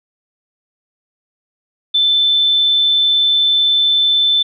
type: tone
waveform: sine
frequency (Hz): 3529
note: A7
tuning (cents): +4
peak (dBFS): -10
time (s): 1.94-4.43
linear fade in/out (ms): 10
effects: none